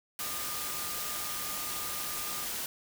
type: tone in noise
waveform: sine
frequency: 1213 Hz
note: D#6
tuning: 44 cents flat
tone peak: -44 dBFS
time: 0.2-2.45 s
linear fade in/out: 2 ms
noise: white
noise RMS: -36 dBFS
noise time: 0.19-2.66 s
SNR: -11 dB
effects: none